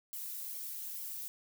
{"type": "noise with flanger", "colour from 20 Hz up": "violet", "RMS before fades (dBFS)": -42, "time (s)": [0.13, 1.28], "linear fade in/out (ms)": 0, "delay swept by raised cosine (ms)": [0.9, 2.9], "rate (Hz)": 2.3, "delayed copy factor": 0.65, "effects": []}